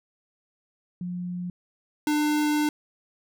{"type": "tone pair in turn", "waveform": ["sine", "square"], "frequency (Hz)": [178.1, 299.5], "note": ["F3", "D4"], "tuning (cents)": [34, 34], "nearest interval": "major sixth", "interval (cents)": 900, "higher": "second", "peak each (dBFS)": [-29, -22], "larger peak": "second", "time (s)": [[1.01, 1.5], [2.07, 2.69]], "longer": "second", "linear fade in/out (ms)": 2, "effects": []}